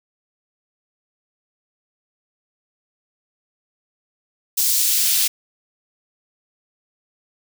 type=noise with high-pass filter sweep; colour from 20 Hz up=white; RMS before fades=-18 dBFS; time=4.57-5.28 s; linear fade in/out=10 ms; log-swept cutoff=5400 to 2900 Hz; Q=0.92; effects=none